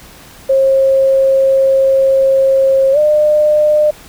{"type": "tone with pitch glide", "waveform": "sine", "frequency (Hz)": [537, 602.8], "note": ["C5", "D5"], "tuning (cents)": [45, 45], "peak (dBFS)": -7, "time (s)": [0.49, 3.91], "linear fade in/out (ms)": 10, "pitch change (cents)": 200, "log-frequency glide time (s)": [2.92, 2.98], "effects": ["pink hiss -38 dBFS RMS until 4.08 s"]}